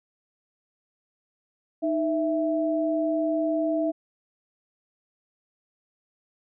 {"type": "tone pair together", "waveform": "sine", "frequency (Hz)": [311.1, 659.3], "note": ["D#4", "E5"], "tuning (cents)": [0, 0], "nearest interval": "octave + minor second", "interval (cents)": 1300, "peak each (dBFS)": -25, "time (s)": [1.82, 3.92], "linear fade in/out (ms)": 20, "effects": []}